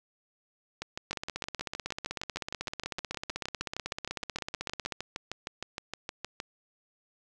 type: two click trains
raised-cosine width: 0.2 ms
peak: -17 / -18 dBFS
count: 62 / 37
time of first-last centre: 1.11-4.923 / 0.82-6.401 s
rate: 16 / 6.45 Hz
effects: none